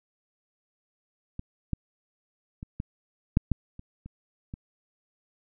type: clicks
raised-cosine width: 5 ms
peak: -22 / -15 / -25 / -19 / -7 / -11 / -29 / -29 / -24 dBFS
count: 9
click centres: 1.394 / 1.733 / 2.629 / 2.801 / 3.371 / 3.517 / 3.794 / 4.06 / 4.539 s
effects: none